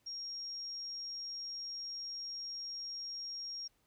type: tone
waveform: sine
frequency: 5580 Hz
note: F8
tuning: 2 cents flat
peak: -40 dBFS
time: 0.06-3.68 s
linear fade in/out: 10 ms
effects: pink hiss -75 dBFS RMS until 3.86 s